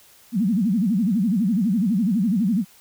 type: tone with vibrato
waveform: sine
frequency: 207.7 Hz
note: G#3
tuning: in tune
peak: -17 dBFS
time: 0.32-2.65 s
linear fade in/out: 50 ms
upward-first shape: sine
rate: 12 Hz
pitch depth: 270 cents each way
effects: white hiss -52 dBFS RMS until 2.8 s